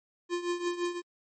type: tone with tremolo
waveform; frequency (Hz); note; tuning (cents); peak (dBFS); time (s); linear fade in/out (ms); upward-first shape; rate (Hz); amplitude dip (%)
square; 350; F4; +4; -27; 0.29-1.02; 50; triangle; 5.8; 80
effects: MP3 32 kbps